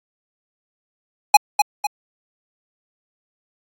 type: tone with echo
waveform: square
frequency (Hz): 830.6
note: G#5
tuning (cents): 0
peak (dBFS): -5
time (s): 1.34-1.37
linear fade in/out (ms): 5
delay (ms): 250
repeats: 2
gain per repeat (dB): -7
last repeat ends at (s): 1.87
effects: AAC 64 kbps